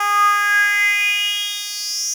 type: tone with high-pass filter sweep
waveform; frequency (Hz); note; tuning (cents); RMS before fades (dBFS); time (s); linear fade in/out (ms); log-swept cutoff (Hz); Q
10% pulse; 410; G#4; -22; -18; 0-2.14; 5; 1000 to 6000; 7.6
effects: none